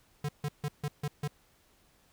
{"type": "tone bursts", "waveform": "square", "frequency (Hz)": 146.7, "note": "D3", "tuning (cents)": -2, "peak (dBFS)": -31, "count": 6, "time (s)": [0.24, 1.278], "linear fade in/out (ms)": 5, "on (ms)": 48, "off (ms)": 150, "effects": ["pink hiss -66 dBFS RMS until 2.12 s"]}